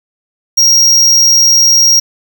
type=tone; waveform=square; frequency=5620 Hz; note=F8; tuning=10 cents sharp; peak=-5 dBFS; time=0.57-2 s; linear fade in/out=10 ms; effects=7-bit